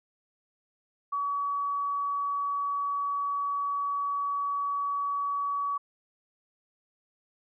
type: tone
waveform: sine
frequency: 1135 Hz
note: C#6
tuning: 41 cents sharp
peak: -27 dBFS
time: 1.12-5.78 s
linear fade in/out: 10 ms
effects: none